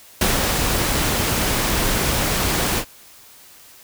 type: noise with ADSR envelope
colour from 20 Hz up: pink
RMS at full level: -17 dBFS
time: 0.21-2.85 s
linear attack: 3 ms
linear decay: 180 ms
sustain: -3 dB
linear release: 72 ms
effects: white hiss -46 dBFS RMS until 3.83 s